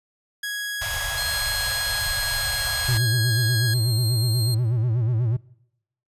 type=tone with pitch glide; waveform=sawtooth; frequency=1661.2 to 1650.7 Hz; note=G#6 to G#6; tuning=0 to -11 cents; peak=-23 dBFS; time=0.43-3.74 s; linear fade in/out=5 ms; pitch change=-11 cents; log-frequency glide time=0.91-2.72 s
type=band-stop noise; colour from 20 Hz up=pink; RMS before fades=-30 dBFS; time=0.81-2.98 s; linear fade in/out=10 ms; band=130 to 560 Hz; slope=48 dB/octave
type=tone; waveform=sawtooth; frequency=4199 Hz; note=C8; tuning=5 cents sharp; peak=-24 dBFS; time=1.17-4.55 s; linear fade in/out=10 ms
type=tone with vibrato; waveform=triangle; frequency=117 Hz; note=A#2; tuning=7 cents sharp; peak=-17 dBFS; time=2.88-5.37 s; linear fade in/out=10 ms; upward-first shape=sine; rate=8.2 Hz; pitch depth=140 cents each way
effects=noise-tail reverb RT60 0.8 s tail -22 dB re dry + resampled to 32000 Hz